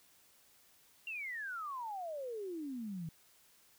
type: exponential sweep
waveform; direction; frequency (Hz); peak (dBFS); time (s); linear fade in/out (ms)
sine; down; 2800 to 155.56; -39; 1.07-3.09; 2
effects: white hiss -66 dBFS RMS until 3.78 s